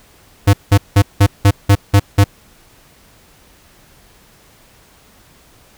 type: tone bursts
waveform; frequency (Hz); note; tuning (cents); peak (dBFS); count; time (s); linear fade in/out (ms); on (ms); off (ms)
square; 100.1; G2; +37; -6; 8; 0.47-2.242; 10; 64; 180
effects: pink hiss -48 dBFS RMS until 5.77 s